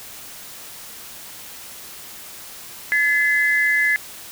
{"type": "tone pair together", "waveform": "sine", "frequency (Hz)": [1713.7, 2038], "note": ["A6", "C7"], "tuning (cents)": [-46, -46], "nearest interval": "minor third", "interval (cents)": 300, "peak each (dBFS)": -18, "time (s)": [2.92, 3.96], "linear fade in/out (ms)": 0, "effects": ["white hiss -38 dBFS RMS until 4.31 s"]}